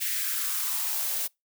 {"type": "noise with high-pass filter sweep", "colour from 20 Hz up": "blue", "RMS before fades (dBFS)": -29, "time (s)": [0, 1.28], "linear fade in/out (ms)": 20, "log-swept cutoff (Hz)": [2100, 530], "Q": 2.6, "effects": ["noise-tail reverb RT60 0.2 s tail -26 dB re dry"]}